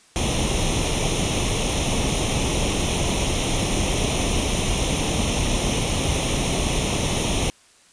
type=noise with comb filter; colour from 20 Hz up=pink; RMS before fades=-22 dBFS; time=0.16-7.5 s; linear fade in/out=0 ms; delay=0.32 ms; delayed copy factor=+0.75; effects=white hiss -54 dBFS RMS until 7.92 s + resampled to 22050 Hz